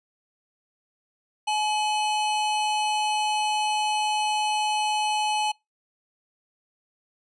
square tone pair together, 849.8 / 2998 Hz, G#5 / F#7, +40 / +22 cents, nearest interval octave + minor seventh, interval 2182 cents, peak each -24 / -32 dBFS, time 1.47-5.52 s, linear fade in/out 10 ms, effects noise-tail reverb RT60 0.2 s tail -24 dB re dry + resampled to 22050 Hz

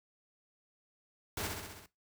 pink noise with echo, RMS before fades -37 dBFS, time 1.37-1.47 s, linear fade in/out 2 ms, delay 65 ms, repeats 6, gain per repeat -3 dB, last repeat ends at 1.86 s, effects noise-tail reverb RT60 0.2 s tail -18 dB re dry + high-pass 60 Hz 12 dB/octave

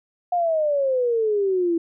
sine exponential sweep, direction down, 720 to 329.5 Hz, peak -18 dBFS, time 0.32-1.78 s, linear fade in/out 5 ms, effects none

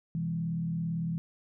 sine tone with frequency modulation, 166.1 Hz, E3, 13 cents sharp, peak -29 dBFS, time 0.15-1.18 s, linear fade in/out 0 ms, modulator 37.9 Hz, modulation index 0.62, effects none

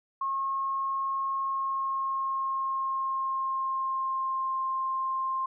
sine tone with pitch glide, 1082 to 1056.1 Hz, C#6 to C6, -42 to +16 cents, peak -27 dBFS, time 0.21-5.46 s, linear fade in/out 5 ms, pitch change -42 cents, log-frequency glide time 1.35-4.63 s, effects none

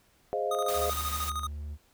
sine chord, F minor seventh, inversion first, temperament equal, 415.3 / 523.3 / 622.3 / 698.5 Hz, Ab4 / C5 / Eb5 / F5, 0 / 0 / 0 / 0 cents, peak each -33 dBFS, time 0.33-0.9 s, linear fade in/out 0 ms
square tone with tremolo, 1241 Hz, D#6, 5 cents flat, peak -31 dBFS, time 0.51-1.47 s, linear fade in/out 5 ms, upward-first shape square, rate 13 Hz, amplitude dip 65%
white noise, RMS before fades -37 dBFS, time 0.68-1.3 s, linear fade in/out 5 ms
triangle tone with pitch glide, 73.42 to 74.14 Hz, D2 to D2, 0 to +17 cents, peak -33 dBFS, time 0.74-1.78 s, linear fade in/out 50 ms, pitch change +17 cents, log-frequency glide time 1.53-1.6 s
effects pink hiss -65 dBFS RMS until 1.93 s

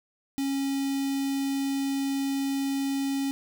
square tone with notch filter, 274.4 Hz, C#4, 17 cents flat, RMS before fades -28 dBFS, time 0.38-3.31 s, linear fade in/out 0 ms, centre 1200 Hz, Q 0.65, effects none

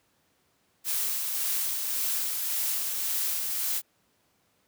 blue noise with tremolo, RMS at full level -28 dBFS, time 0.84-3.82 s, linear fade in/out 50 ms, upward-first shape sine, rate 1.8 Hz, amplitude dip 30%, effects pink hiss -69 dBFS RMS until 4.67 s + high-pass 100 Hz 12 dB/octave

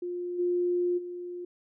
sine tone with level steps, 353.9 Hz, F4, 23 cents sharp, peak -31 / -24 / -35 dBFS, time 0.02-1.45 s, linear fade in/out 5 ms, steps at 0.38 / 0.97 s, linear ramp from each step 20 ms, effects none

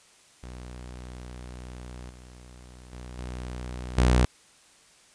sawtooth tone with level steps, 61.74 Hz, B1, in tune, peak -35 / -42 / -35 / -30 / -14 dBFS, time 0.43-4.25 s, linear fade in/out 0 ms, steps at 2.1 / 2.93 / 3.18 / 3.98 s, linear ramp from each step 2 ms, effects white hiss -57 dBFS RMS until 5.14 s + resampled to 22050 Hz

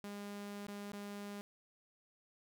sawtooth tone with dropouts, 203.4 Hz, G#3, 36 cents flat, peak -40 dBFS, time 0.04-1.41 s, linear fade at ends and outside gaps 0 ms, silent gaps 0.667-0.683 / 0.918-0.933 s, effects none

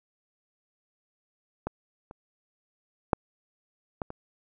clicks, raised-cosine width 1 ms, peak -16 / -29 / -6 / -17 / -24 dBFS, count 5, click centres 1.67 / 2.111 / 3.132 / 4.018 / 4.104 s, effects none

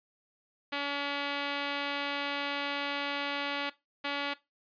5% pulse tone pair in turn, 284.2 / 284.2 Hz, C#4 / C#4, +43 / +43 cents, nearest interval unison, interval 0 cents, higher neither, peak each -20 / -20 dBFS, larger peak neither, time 0.72-3.7 / 4.04-4.34 s, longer first, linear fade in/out 10 ms, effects noise-tail reverb RT60 0.2 s tail -18 dB re dry + resampled to 11025 Hz

